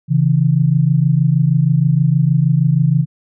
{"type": "tone pair together", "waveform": "sine", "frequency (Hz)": [135.6, 161.97], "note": ["C#3", "E3"], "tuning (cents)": [-38, -30], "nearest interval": "minor third", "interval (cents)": 308, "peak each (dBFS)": -13, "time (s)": [0.08, 3.06], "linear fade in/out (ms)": 50, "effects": []}